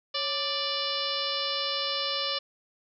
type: harmonic tone with a mistuned harmonic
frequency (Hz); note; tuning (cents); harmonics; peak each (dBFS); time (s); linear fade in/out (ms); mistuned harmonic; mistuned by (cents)
587.3; D5; 0; 1 / 2 / 3 / 4 / 5 / 6 / 7 / 8 / 9; -36 / -36 / -42 / -41 / -34 / -35 / -35 / -37 / -36; 0.14-2.39; 10; 1; -100
effects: none